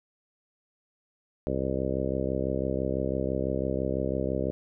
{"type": "harmonic tone", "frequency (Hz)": 66, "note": "C2", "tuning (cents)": 16, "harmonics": [1, 2, 3, 4, 5, 6, 7, 8, 9], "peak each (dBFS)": [-35, -35, -35, -35, -35, -35, -35, -35, -35], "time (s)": [1.47, 4.51], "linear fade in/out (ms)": 0, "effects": []}